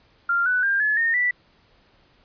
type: tone with pitch steps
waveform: sine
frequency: 1391 / 1490.8 / 1597.8 / 1712.5 / 1835.4 / 1967.2 Hz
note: F6 / F#6 / G6 / A6 / A#6 / B6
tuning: -7 / +13 / +33 / -47 / -27 / -7 cents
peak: -18 dBFS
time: 0.29-1.31 s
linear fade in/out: 5 ms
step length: 170 ms
effects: pink hiss -59 dBFS RMS until 2.24 s + resampled to 11025 Hz